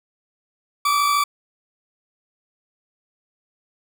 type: tone pair together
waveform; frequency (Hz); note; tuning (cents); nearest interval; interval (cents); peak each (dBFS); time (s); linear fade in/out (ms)
40% pulse; 1153.7 / 1207; D6 / D6; -31 / +47; minor second; 78; -16 / -26; 0.85-1.24; 5
effects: none